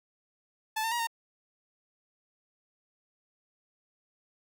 sawtooth tone with pitch steps, 873 / 903 / 952 / 920 Hz, A5 / A5 / A#5 / A#5, -14 / +45 / +36 / -23 cents, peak -25 dBFS, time 0.76-1.072 s, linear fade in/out 10 ms, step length 78 ms, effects none

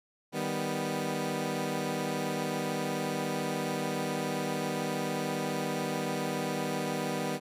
15% pulse chord, Eb augmented, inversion none, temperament equal, 155.56 / 196 / 246.9 Hz, Eb3 / G3 / B3, 0 / 0 / 0 cents, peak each -29 / -29 / -28 dBFS, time 0.32-7.4 s, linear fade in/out 50 ms, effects resampled to 32000 Hz

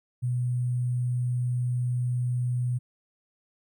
sine tone with sample-and-hold, 123.47 Hz, B2, in tune, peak -24 dBFS, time 0.22-2.79 s, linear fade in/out 20 ms, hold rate 8820 Hz, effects none

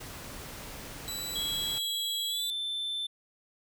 pink noise, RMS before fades -43 dBFS, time 0-1.79 s, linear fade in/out 10 ms
20% pulse tone, 3951 Hz, B7, in tune, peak -29 dBFS, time 1.08-2.5 s, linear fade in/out 0 ms
triangle tone with pitch glide, 3322 to 3540 Hz, G#7 to A7, 0 to +10 cents, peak -30 dBFS, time 1.35-3.07 s, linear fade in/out 10 ms, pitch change +110 cents, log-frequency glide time 2.28-2.46 s
effects none

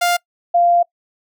sawtooth / sine tone pair in turn, 701 / 694.6 Hz, F5 / F5, +6 / -10 cents, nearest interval unison, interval 16 cents, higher first, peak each -10 dBFS, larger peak neither, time 0.01-0.17 / 0.54-0.83 s, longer second, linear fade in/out 10 ms, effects noise-tail reverb RT60 0.1 s tail -24 dB re dry

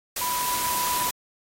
sine tone in noise, 987.8 Hz, B5, in tune, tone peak -26 dBFS, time 0.21-1.1 s, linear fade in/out 5 ms, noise white, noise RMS -28 dBFS, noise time 0.16-1.11 s, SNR -1 dB, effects AAC 48 kbps

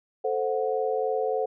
sine chord, F# diminished, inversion first, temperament equal with one note detuned, 440 / 523.3 / 733.2 Hz, A4 / C5 / F#5, 0 / 0 / -16 cents, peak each -27 / -28 / -30 dBFS, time 0.24-1.46 s, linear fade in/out 10 ms, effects none

